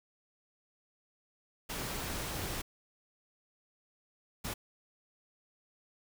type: noise bursts at uneven times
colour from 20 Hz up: pink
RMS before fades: -38 dBFS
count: 2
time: 1.69-2.62 / 4.44-4.54 s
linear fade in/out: 10 ms
effects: none